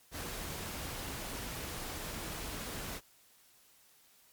pink noise, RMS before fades -41 dBFS, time 0.11-3.01 s, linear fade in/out 50 ms, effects white hiss -64 dBFS RMS until 4.32 s + MP3 96 kbps

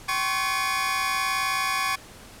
30% pulse tone cluster, 770 / 1058 / 1117 / 1708 / 2447 Hz, G5 / C6 / C#6 / G#6 / D#7, -31 / +19 / +13 / +48 / -29 cents, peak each -31 / -29 / -24 / -29 / -29 dBFS, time 0.08-1.96 s, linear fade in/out 10 ms, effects pink hiss -46 dBFS RMS until 2.4 s + low-pass 12000 Hz 12 dB/octave

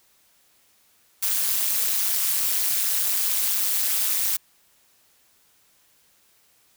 blue noise with amplitude modulation, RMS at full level -19 dBFS, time 1.22-4.37 s, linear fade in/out 10 ms, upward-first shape sine, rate 204 Hz, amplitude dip 100%, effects white hiss -61 dBFS RMS until 6.76 s

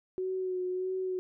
sine tone with vibrato, 370 Hz, F#4, in tune, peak -30 dBFS, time 0.18-1.19 s, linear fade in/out 0 ms, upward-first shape sine, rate 1.6 Hz, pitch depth 25 cents each way, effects none

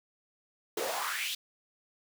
pink noise with high-pass filter sweep, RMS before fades -34 dBFS, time 0.77-1.35 s, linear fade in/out 5 ms, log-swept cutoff 370 to 3700 Hz, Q 3.9, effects none

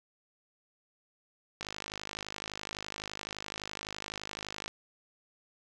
click train, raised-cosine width 0.2 ms, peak -20 dBFS, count 160, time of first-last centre 1.61-4.679 s, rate 51.8 Hz, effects none

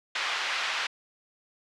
white band-pass noise, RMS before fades -30 dBFS, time 0.15-0.87 s, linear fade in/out 5 ms, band 990 to 3000 Hz, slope 12 dB/octave, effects low-pass 6000 Hz 12 dB/octave

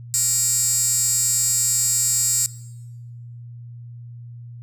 15% pulse tone with high-pass filter, 471.3 Hz, A#4, 19 cents sharp, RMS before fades -20 dBFS, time 0.14-2.46 s, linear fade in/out 0 ms, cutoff 7400 Hz, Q 4.4, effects noise-tail reverb RT60 1.0 s tail -19 dB re dry + added 119 Hz sine -35 dBFS peak until 4.62 s

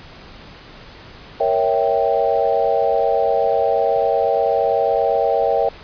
sine chord, A# diminished seventh, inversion none, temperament equal with one note detuned, 466.2 / 554.4 / 654.7 / 784 Hz, A#4 / C#5 / E5 / G5, 0 / 0 / -12 / 0 cents, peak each -20 dBFS, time 1.4-5.69 s, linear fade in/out 5 ms, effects pink hiss -40 dBFS RMS until 5.83 s + resampled to 11025 Hz

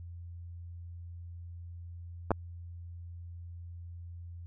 clicks, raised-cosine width 1 ms, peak -13 dBFS, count 2, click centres 2.307 / 2.316 s, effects added 86 Hz sine -42 dBFS peak until 4.46 s

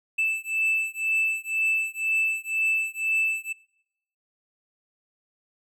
triangle beating tone pair, 2637 / 2639 Hz, E7 / E7, 0 / +1 cents, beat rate 2 Hz, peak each -25 dBFS, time 0.18-3.53 s, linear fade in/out 10 ms, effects noise-tail reverb RT60 0.8 s tail -23 dB re dry

